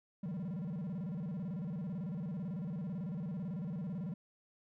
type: tone with vibrato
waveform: triangle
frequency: 174.3 Hz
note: F3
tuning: 3 cents flat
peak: -35 dBFS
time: 0.23-4.14 s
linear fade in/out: 5 ms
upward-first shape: square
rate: 18 Hz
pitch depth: 220 cents each way
effects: none